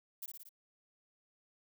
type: noise with echo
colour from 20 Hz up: violet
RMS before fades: -43 dBFS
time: 0.22-0.26 s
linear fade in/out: 5 ms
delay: 58 ms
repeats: 4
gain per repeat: -3 dB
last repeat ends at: 0.492 s
effects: none